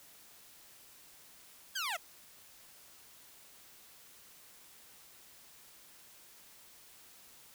15% pulse linear sweep, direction down, 1655 to 609 Hz, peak -28 dBFS, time 1.75-1.97 s, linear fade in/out 10 ms, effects white hiss -58 dBFS RMS until 7.54 s

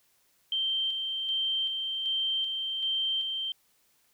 sine tone with tremolo, 3136 Hz, G7, in tune, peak -26 dBFS, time 0.52-3.52 s, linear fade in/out 2 ms, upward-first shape square, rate 1.3 Hz, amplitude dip 35%, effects white hiss -68 dBFS RMS until 4.13 s

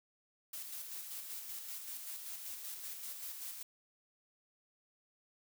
blue noise with tremolo, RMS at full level -44 dBFS, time 0.53-3.63 s, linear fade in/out 5 ms, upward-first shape square, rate 5.2 Hz, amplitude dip 35%, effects none

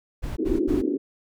brown noise bursts, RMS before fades -29 dBFS, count 3, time 0.22-0.822 s, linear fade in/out 20 ms, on 150 ms, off 76 ms
pink band-pass noise, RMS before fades -24 dBFS, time 0.38-0.98 s, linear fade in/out 20 ms, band 270 to 380 Hz, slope 48 dB/octave
effects none

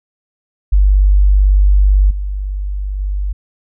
sine tone with level steps, 49 Hz, G1, in tune, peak -6 / -17 / -15 dBFS, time 0.72-3.33 s, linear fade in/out 10 ms, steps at 2.1 / 2.99 s, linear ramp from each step 10 ms, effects none

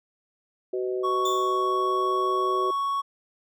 harmonic tone, 125.3 Hz, B2, 25 cents sharp, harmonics 3 / 4 / 5, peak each -26 / -34 / -36 dBFS, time 0.73-2.71 s, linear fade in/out 5 ms
triangle tone, 1112 Hz, C#6, 5 cents sharp, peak -22 dBFS, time 1.03-3.02 s, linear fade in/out 20 ms
30% pulse tone with exponential decay, 3530 Hz, A7, 5 cents sharp, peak -26 dBFS, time 1.25-1.76 s, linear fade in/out 5 ms, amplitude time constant 110 ms
effects none

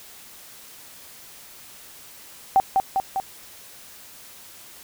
sine tone with echo, 775 Hz, G5, 20 cents flat, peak -12 dBFS, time 2.56-2.6 s, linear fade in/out 0 ms, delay 200 ms, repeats 3, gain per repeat -3 dB, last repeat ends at 3.2 s, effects white hiss -45 dBFS RMS until 4.83 s

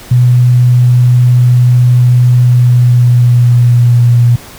sine tone with pitch glide, 123.47 to 120.09 Hz, B2 to B2, 0 to -48 cents, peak -3 dBFS, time 0.11-4.36 s, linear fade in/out 5 ms, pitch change -48 cents, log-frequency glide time 2.41-4.12 s, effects pink hiss -32 dBFS RMS until 4.58 s

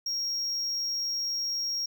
triangle tone, 5588 Hz, F8, in tune, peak -27 dBFS, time 0.06-1.86 s, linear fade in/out 5 ms, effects none

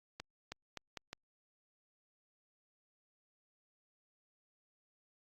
accelerating click train, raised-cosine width 0.2 ms, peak -25 dBFS, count 5, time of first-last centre 0.2-1.13 s, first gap 320 ms, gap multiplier 0.79, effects Opus 48 kbps

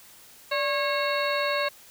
harmonic tone with a mistuned harmonic, 546 Hz, C#5, 26 cents flat, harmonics 1 / 2 / 3 / 4 / 5 / 7 / 8, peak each -27 / -30 / -32 / -33 / -34 / -35 / -36 dBFS, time 0.51-1.69 s, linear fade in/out 10 ms, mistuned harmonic 1, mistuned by +110 cents, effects white hiss -51 dBFS RMS until 1.9 s

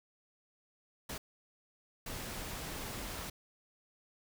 pink noise bursts at uneven times, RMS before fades -42 dBFS, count 2, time 1.09-1.18 / 2.06-3.3 s, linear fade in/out 5 ms, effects none

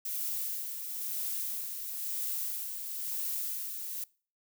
violet noise with tremolo, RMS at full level -34 dBFS, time 0.05-4.04 s, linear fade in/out 5 ms, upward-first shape sine, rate 1 Hz, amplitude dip 45%, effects noise-tail reverb RT60 0.4 s tail -23 dB re dry

